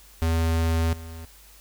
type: tone with level steps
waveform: square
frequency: 82 Hz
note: E2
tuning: 9 cents flat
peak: -21 / -37 dBFS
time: 0.22-1.25 s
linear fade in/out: 0 ms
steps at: 0.93 s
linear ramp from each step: 2 ms
effects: added 50 Hz sine -52 dBFS peak until 1.6 s + white hiss -52 dBFS RMS until 1.6 s